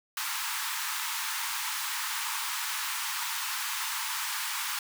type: high-pass noise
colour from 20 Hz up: pink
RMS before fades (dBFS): -33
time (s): 0.17-4.79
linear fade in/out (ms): 2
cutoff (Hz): 860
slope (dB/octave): 96
effects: none